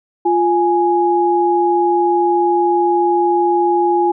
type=tone pair together; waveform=sine; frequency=349.2 / 832.4 Hz; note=F4 / G#5; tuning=0 / +4 cents; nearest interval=octave + minor third; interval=1504 cents; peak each=-14 dBFS; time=0.25-4.12 s; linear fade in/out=10 ms; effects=none